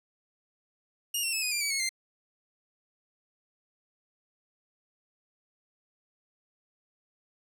15% pulse tone with pitch steps, 2842 / 2720 / 2603 / 2491 / 2384 / 2282 / 2184 / 2090 Hz, F7 / F7 / E7 / D#7 / D7 / C#7 / C#7 / C7, +30 / -46 / -22 / +1 / +25 / +50 / -26 / -2 cents, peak -21 dBFS, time 1.14-1.892 s, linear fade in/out 5 ms, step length 94 ms, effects none

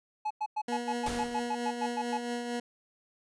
triangle tone bursts, 854 Hz, G#5, 48 cents sharp, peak -27 dBFS, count 13, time 0.25-2.178 s, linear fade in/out 10 ms, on 56 ms, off 100 ms
20% pulse tone with tremolo, 240 Hz, B3, 49 cents flat, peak -26 dBFS, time 0.68-2.6 s, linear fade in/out 5 ms, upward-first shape triangle, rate 4.4 Hz, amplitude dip 45%
pink noise with exponential decay, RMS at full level -34 dBFS, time 1.06-1.62 s, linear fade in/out 5 ms, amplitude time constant 120 ms
effects resampled to 22050 Hz

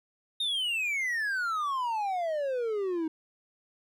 triangle exponential sweep, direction down, 3729 to 311.1 Hz, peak -26 dBFS, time 0.4-3.08 s, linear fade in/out 5 ms, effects none

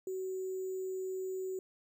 sine tone with sample-and-hold, 375.8 Hz, F#4, 27 cents sharp, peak -35 dBFS, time 0.07-1.59 s, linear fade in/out 2 ms, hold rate 7350 Hz, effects none

